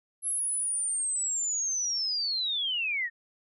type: linear sweep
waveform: sine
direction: down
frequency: 11090 to 1795 Hz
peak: -27 dBFS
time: 0.22-3.1 s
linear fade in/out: 50 ms
effects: none